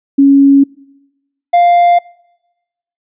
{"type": "tone pair in turn", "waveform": ["sine", "triangle"], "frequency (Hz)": [277.2, 698.5], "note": ["C#4", "F5"], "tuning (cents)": [0, 0], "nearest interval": "octave + major third", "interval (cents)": 1600, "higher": "second", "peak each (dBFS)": -3, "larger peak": "neither", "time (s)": [[0.18, 0.64], [1.53, 1.99]], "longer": "neither", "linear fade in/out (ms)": 10, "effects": ["noise-tail reverb RT60 1.0 s tail -25 dB re dry", "resampled to 8000 Hz"]}